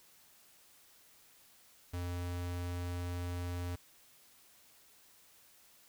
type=tone; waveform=square; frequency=88.2 Hz; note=F2; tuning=18 cents sharp; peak=-37 dBFS; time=1.93-3.76 s; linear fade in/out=10 ms; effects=white hiss -63 dBFS RMS until 5.88 s